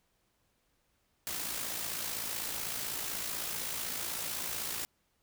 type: noise with amplitude modulation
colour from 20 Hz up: white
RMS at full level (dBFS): -35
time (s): 1.27-4.85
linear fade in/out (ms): 0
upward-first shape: sine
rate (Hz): 55.9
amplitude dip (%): 45
effects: pink hiss -75 dBFS RMS until 5.22 s